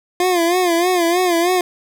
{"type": "tone with vibrato", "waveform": "25% pulse", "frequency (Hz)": 351, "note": "F4", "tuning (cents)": 9, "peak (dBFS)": -10, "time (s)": [0.2, 1.61], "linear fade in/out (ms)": 2, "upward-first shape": "sine", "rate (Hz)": 3.2, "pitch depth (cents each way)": 89, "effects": []}